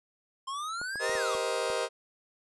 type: exponential two-way sweep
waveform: square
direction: up then down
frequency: 1051 to 1920 to 1051 Hz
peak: -34 dBFS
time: 0.47-1.36 s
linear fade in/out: 10 ms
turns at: 1.14 s
type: clicks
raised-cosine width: 1 ms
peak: -28 dBFS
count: 6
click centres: 0.815 / 0.957 / 1.096 / 1.153 / 1.351 / 1.701 s
type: chord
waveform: sawtooth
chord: C minor seventh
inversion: second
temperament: just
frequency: 392.4 / 470.9 / 523.3 / 627.9 Hz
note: G4 / Bb4 / C5 / Eb5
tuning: +2 / +18 / 0 / +16 cents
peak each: -33 / -29 / -30 / -30 dBFS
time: 0.99-1.89 s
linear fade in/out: 50 ms
effects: resampled to 24000 Hz